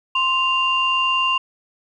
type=tone pair together; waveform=sine; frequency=1046.5 / 2788 Hz; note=C6 / F7; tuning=0 / -4 cents; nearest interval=octave + perfect fourth; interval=1696 cents; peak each=-19 / -18 dBFS; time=0.15-1.38 s; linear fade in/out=5 ms; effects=tanh soft clip ceiling -8 dBFS + 9-bit